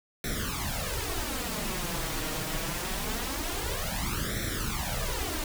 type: noise with flanger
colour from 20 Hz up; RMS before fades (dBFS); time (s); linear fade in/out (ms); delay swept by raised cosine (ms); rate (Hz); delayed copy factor
pink; -32; 0.24-5.44; 2; 0.52 to 6.42; 0.24; +0.85
effects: none